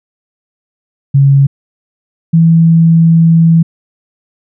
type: tone pair in turn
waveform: sine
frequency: 138.59 / 164.81 Hz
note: C#3 / E3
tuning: 0 / 0 cents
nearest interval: minor third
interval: 300 cents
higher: second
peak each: -3 dBFS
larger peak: neither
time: 1.14-1.47 / 2.33-3.63 s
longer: second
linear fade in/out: 10 ms
effects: none